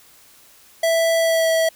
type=tone with pitch glide; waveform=square; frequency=659.3 to 651 Hz; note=E5 to E5; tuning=0 to -22 cents; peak=-16 dBFS; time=0.83-1.69 s; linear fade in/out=5 ms; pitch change=-22 cents; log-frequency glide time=1.18-1.49 s; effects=white hiss -50 dBFS RMS until 1.75 s